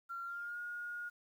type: tone with pitch glide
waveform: sine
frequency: 1375 to 1432.6 Hz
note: F6 to F6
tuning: -27 to +44 cents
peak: -40 dBFS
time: 0.09-1.1 s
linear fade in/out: 20 ms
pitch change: +71 cents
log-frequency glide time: 0.23-0.58 s
effects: 11-bit